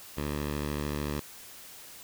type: tone with low-pass filter sweep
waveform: 10% pulse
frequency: 73.42 Hz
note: D2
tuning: in tune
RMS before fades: -33 dBFS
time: 0.17-1.2 s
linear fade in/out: 5 ms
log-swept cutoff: 4100 to 6300 Hz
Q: 0.9
effects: white hiss -48 dBFS RMS until 2.03 s